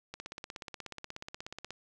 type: click train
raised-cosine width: 0.2 ms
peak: -24 dBFS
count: 27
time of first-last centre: 0.14-1.706 s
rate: 16.6 Hz
effects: none